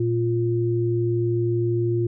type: tone pair together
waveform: sine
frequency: 116.54 / 349.2 Hz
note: A#2 / F4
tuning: 0 / 0 cents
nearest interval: octave + perfect fifth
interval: 1900 cents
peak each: -22 dBFS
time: 0-2.07 s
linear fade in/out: 5 ms
effects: none